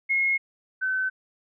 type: tone pair in turn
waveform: sine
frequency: 2160 / 1524 Hz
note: C#7 / G6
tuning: -45 / -49 cents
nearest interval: tritone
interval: 604 cents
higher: first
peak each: -20 / -23 dBFS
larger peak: first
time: 0.09-0.38 / 0.81-1.1 s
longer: neither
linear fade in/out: 20 ms
effects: none